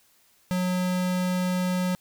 square tone, 182 Hz, F#3, 28 cents flat, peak -24 dBFS, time 0.51-1.95 s, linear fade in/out 0 ms, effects white hiss -62 dBFS RMS until 2 s

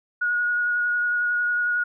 sine tone with vibrato, 1449 Hz, F#6, 37 cents flat, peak -20 dBFS, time 0.21-1.84 s, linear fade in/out 10 ms, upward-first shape sine, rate 11 Hz, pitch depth 12 cents each way, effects none

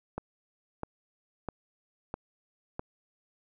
click train, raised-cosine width 1 ms, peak -20 dBFS, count 5, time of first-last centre 0.18-2.794 s, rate 1.53 Hz, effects none

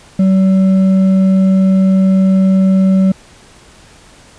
sine tone with hard clipping, 190.3 Hz, F#3, 49 cents sharp, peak -8 dBFS, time 0.19-3.12 s, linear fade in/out 5 ms, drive 4 dB, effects pink hiss -42 dBFS RMS until 4.38 s + resampled to 22050 Hz

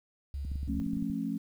sine tone, 70 Hz, C#2, 18 cents sharp, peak -33 dBFS, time 0.34-0.8 s, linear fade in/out 0 ms
clicks, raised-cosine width 5 ms, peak -29 dBFS, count 12, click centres 0.45 / 0.517 / 0.557 / 0.631 / 0.678 / 0.748 / 0.817 / 0.866 / 0.934 / 0.969 / 1.025 / 1.1 s
sine chord, F augmented, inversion none, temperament just, 174.61 / 218.3 / 272.8 Hz, F3 / A3 / C#4, 0 / -13 / -28 cents, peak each -37 / -34 / -34 dBFS, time 0.68-1.38 s, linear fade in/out 10 ms
effects 10-bit

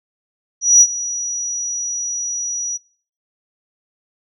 sine tone with ADSR envelope, 5830 Hz, F#8, 26 cents flat, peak -3 dBFS, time 0.61-2.78 s, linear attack 200 ms, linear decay 55 ms, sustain -17 dB, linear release 22 ms, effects noise-tail reverb RT60 0.5 s tail -26 dB re dry + tanh soft clip ceiling 0 dBFS

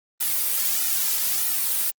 blue noise with flanger, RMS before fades -23 dBFS, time 0.2-1.91 s, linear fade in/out 10 ms, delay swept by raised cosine 1.8 to 2.8 ms, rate 1.6 Hz, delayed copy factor -0.95, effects Opus 32 kbps

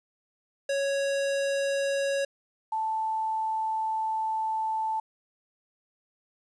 square / sine tone pair in turn, 554.4 / 880.1 Hz, C#5 / A5, 0 / 0 cents, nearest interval minor sixth, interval 800 cents, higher second, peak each -26 dBFS, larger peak neither, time 0.69-2.25 / 2.72-5 s, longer second, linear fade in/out 5 ms, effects resampled to 22050 Hz + 10-bit

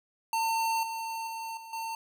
square tone with level steps, 903 Hz, A5, 45 cents sharp, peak -27 / -34 / -36 / -44 / -34 dBFS, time 0.33-1.95 s, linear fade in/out 2 ms, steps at 0.83 / 1.27 / 1.57 / 1.73 s, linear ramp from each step 2 ms, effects none

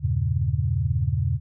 sine chord, E diminished seventh, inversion none, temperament equal with one note detuned, 81.46 / 98 / 116.54 / 138.59 Hz, E2 / G2 / Bb2 / Db3, -20 / 0 / 0 / 0 cents, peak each -26 dBFS, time 0-1.4 s, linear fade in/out 50 ms, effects none

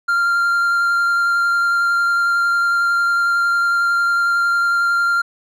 triangle tone with vibrato, 1390 Hz, F6, 9 cents flat, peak -12 dBFS, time 0.08-5.22 s, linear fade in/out 10 ms, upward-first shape sine, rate 11 Hz, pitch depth 9 cents each way, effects none

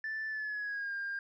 sine tone with pitch glide, 1760 to 1604.6 Hz, A6 to G6, 0 to +40 cents, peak -33 dBFS, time 0.04-1.19 s, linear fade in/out 2 ms, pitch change -160 cents, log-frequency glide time 0.28-0.94 s, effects tanh soft clip ceiling -32 dBFS

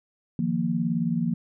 sine chord, Eb suspended second, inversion none, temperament equal, 155.56 / 174.61 / 233.1 Hz, Eb3 / F3 / Bb3, 0 / 0 / 0 cents, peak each -30 / -26 / -26 dBFS, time 0.39-1.34 s, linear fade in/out 2 ms, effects none

